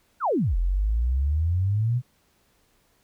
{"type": "exponential two-way sweep", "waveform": "sine", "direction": "down then up", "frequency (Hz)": [1568, 41.65, 127.6], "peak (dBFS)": -20, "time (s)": [0.2, 2.02], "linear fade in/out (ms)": 50, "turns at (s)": 0.57, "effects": ["pink hiss -65 dBFS RMS until 3.03 s"]}